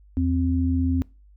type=tone pair together; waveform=sine; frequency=82.4 / 261.6 Hz; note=E2 / C4; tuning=0 / 0 cents; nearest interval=octave + minor sixth; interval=2000 cents; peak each=-22 dBFS; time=0.17-1.02 s; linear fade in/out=0 ms; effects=noise-tail reverb RT60 0.3 s tail -24 dB re dry + added 50 Hz sine -49 dBFS peak until 1.36 s